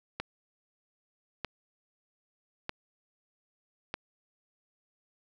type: click train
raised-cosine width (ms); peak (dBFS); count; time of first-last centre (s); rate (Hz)
0.3; -17; 4; 0.2-3.941; 0.802
effects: none